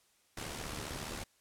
pink noise with amplitude modulation, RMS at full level -39 dBFS, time 0.37-1.24 s, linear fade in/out 5 ms, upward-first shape sine, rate 74.8 Hz, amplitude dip 55%, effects white hiss -70 dBFS RMS until 1.4 s + low-pass 11000 Hz 12 dB/octave

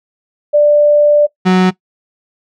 sine / 35% pulse tone pair in turn, 590 / 184.82 Hz, D5 / F#3, +8 / -2 cents, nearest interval octave + minor sixth, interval 2010 cents, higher first, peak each -5 dBFS, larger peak neither, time 0.53-1.27 / 1.45-1.71 s, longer first, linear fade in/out 20 ms, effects noise-tail reverb RT60 0.1 s tail -19 dB re dry + low-pass 4000 Hz 12 dB/octave

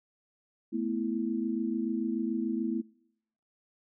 sine chord, A suspended second, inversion none, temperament equal, 220 / 246.9 / 329.6 Hz, A3 / B3 / E4, 0 / 0 / 0 cents, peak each -33 dBFS, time 0.72-2.82 s, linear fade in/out 20 ms, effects noise-tail reverb RT60 0.8 s tail -26 dB re dry

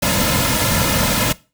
pink noise with comb filter, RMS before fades -17 dBFS, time 0.02-1.33 s, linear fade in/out 10 ms, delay 2.6 ms, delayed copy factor -0.7, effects noise-tail reverb RT60 0.3 s tail -20 dB re dry

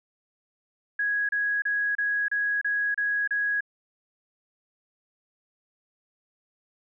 sine tone bursts, 1661.2 Hz, G#6, in tune, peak -23 dBFS, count 8, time 0.99-3.607 s, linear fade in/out 5 ms, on 300 ms, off 31 ms, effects none

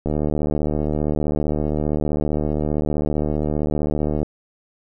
click train, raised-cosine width 2 ms, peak -9 dBFS, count 315, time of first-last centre 0.06-4.23 s, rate 75.3 Hz, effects none

